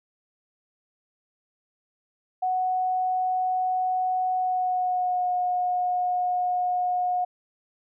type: tone with pitch glide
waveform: sine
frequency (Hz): 740 to 723.1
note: F#5 to F#5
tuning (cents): 0 to -40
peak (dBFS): -22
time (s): 2.42-7.25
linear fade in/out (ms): 10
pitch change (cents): -40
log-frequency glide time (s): 4.35-5.32
effects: none